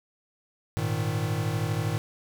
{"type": "chord", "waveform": "square", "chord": "Ab suspended second", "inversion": "none", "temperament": "equal", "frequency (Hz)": [103.83, 116.54, 155.56], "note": ["Ab2", "Bb2", "Eb3"], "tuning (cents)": [0, 0, 0], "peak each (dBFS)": -31, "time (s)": [0.77, 1.98], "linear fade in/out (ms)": 0, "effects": []}